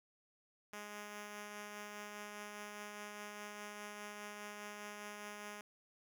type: tone with tremolo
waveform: 5% pulse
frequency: 207.7 Hz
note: G#3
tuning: in tune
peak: -34 dBFS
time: 0.73-5.61 s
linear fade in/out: 2 ms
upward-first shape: triangle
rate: 4.9 Hz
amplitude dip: 30%
effects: none